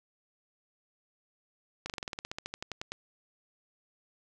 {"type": "slowing click train", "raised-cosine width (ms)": 0.2, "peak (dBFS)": -19, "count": 17, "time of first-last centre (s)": [1.86, 2.92], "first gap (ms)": 38, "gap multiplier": 1.07, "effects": []}